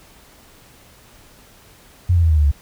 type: tone with pitch steps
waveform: sine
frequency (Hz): 89 / 85.13 / 81.43 / 77.88 / 74.49 / 71.25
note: F2 / F2 / E2 / D#2 / D2 / C#2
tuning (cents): +33 / -44 / -21 / +2 / +25 / +48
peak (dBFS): -11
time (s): 2.09-2.516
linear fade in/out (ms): 10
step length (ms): 71
effects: pink hiss -48 dBFS RMS until 2.61 s